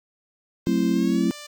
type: tone with pitch glide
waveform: 5% pulse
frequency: 523.3 to 590.8 Hz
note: C5 to D5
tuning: 0 to +10 cents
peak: -26 dBFS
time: 0.66-1.47 s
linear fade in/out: 10 ms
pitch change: +210 cents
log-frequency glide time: 0.93-1.31 s
type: chord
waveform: sine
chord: F# half-diminished seventh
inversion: none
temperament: just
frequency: 185 / 222 / 266.4 / 333 Hz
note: F#3 / A3 / C4 / E4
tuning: 0 / +16 / +31 / +18 cents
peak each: -24 dBFS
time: 0.67-1.31 s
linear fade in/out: 0 ms
effects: none